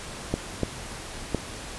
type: clicks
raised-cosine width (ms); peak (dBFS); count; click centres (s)
2; -10; 3; 0.34 / 0.633 / 1.347
effects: pink hiss -38 dBFS RMS until 1.78 s + resampled to 24000 Hz